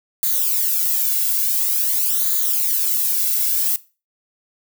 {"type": "noise with flanger", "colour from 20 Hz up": "violet", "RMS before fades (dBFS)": -19, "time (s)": [0.23, 3.76], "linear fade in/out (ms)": 0, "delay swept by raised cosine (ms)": [0.36, 1.66], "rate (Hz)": 0.48, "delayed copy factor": -0.9, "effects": ["noise-tail reverb RT60 0.3 s tail -18 dB re dry"]}